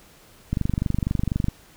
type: click train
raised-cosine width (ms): 5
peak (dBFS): -10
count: 24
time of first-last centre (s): 0.53-1.484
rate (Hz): 24.1
effects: pink hiss -52 dBFS RMS until 1.76 s